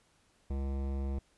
sine tone with hard clipping, 68.2 Hz, C#2, 28 cents flat, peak -34 dBFS, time 0.5-1.19 s, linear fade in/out 5 ms, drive 17 dB, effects pink hiss -69 dBFS RMS until 1.37 s + resampled to 24000 Hz

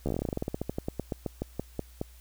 slowing click train, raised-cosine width 2 ms, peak -17 dBFS, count 27, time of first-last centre 0.06-2.014 s, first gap 13 ms, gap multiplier 1.12, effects added 60 Hz sine -50 dBFS peak until 2.2 s + white hiss -59 dBFS RMS until 2.2 s

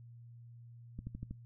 click train, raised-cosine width 5 ms, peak -29 dBFS, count 5, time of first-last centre 0.99-1.31 s, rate 12.5 Hz, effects noise-tail reverb RT60 0.2 s tail -22 dB re dry + added 118 Hz sine -51 dBFS peak until 1.45 s

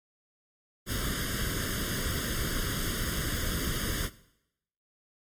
pink noise with comb filter, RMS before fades -31 dBFS, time 0.86-4.1 s, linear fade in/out 50 ms, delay 0.6 ms, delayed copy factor +0.95, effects noise-tail reverb RT60 0.8 s tail -18 dB re dry + MP3 64 kbps

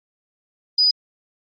sine tone, 4957 Hz, D#8, 7 cents flat, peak -13 dBFS, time 0.78-0.91 s, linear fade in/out 5 ms, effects Opus 48 kbps

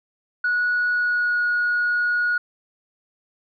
sine tone with pitch glide, 1463 to 1449.5 Hz, F#6 to F#6, -20 to -36 cents, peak -17 dBFS, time 0.44-2.38 s, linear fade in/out 5 ms, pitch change -16 cents, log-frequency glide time 0.89-1.43 s, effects tanh soft clip ceiling -15 dBFS

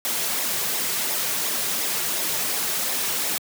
white noise with flanger, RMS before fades -25 dBFS, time 0.05-3.38 s, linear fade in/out 0 ms, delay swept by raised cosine 0.65 to 3.95 ms, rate 2.8 Hz, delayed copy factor -0.5, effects high-pass 150 Hz 12 dB/octave

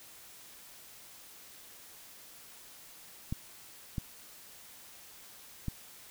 clicks, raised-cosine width 5 ms, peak -21 dBFS, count 3, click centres 3.325 / 3.982 / 5.683 s, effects white hiss -53 dBFS RMS until 6.1 s

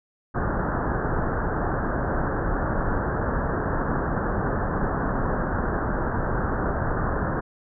pink low-pass noise, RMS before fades -25 dBFS, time 0.34-7.41 s, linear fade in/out 20 ms, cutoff 1700 Hz, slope 96 dB/octave, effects none

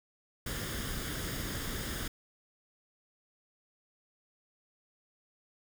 pink noise with comb filter, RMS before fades -37 dBFS, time 0.46-2.08 s, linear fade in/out 5 ms, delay 0.59 ms, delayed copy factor +0.55, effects none

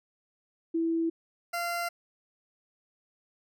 sine / 20% pulse tone pair in turn, 329.6 / 690.2 Hz, E4 / F5, 0 / -21 cents, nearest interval octave + minor second, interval 1279 cents, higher second, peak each -25 dBFS, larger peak neither, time 0.74-1.1 / 1.53-1.89 s, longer neither, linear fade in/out 10 ms, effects none

